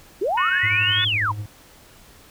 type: linear two-way sweep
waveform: sine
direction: up then down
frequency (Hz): 329.6 to 3520 to 862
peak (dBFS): -19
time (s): 0.21-1.32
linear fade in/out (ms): 10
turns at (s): 1.04
type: harmonic tone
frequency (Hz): 364.9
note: F#4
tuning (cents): -24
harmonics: 3 / 4 / 5 / 6 / 7 / 8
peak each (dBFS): -34 / -26 / -25 / -32 / -29 / -31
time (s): 0.37-1.05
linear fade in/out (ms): 10
type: tone with tremolo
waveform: triangle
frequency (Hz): 104.4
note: G#2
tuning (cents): +10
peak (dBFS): -23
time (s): 0.63-1.46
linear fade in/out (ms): 5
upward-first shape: sine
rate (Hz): 12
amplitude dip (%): 55
effects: pink hiss -49 dBFS RMS until 2.3 s